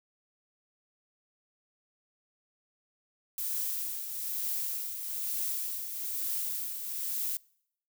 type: noise with tremolo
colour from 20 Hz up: violet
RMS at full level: -32 dBFS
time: 3.38-7.37 s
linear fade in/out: 2 ms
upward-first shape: triangle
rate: 1.1 Hz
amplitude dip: 55%
effects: noise-tail reverb RT60 0.7 s tail -25 dB re dry